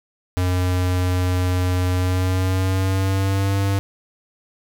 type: tone with pitch glide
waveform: square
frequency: 90.8 to 98.45 Hz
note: F#2 to G2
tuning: -32 to +8 cents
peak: -18 dBFS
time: 0.37-3.79 s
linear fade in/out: 0 ms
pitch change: +140 cents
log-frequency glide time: 1.93-3.56 s
effects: none